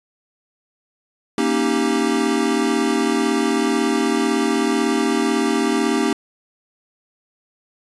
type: chord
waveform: square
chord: Eb dominant seventh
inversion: second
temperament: equal with one note detuned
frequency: 233.1 / 275 / 311.1 / 392 Hz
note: Bb3 / Db4 / Eb4 / G4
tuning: 0 / -14 / 0 / 0 cents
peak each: -23 dBFS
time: 1.38-6.13 s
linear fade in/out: 2 ms
effects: resampled to 24000 Hz